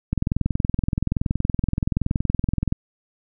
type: click train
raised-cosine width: 5 ms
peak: -8 dBFS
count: 56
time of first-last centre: 0.13-2.724 s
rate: 21.2 Hz
effects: none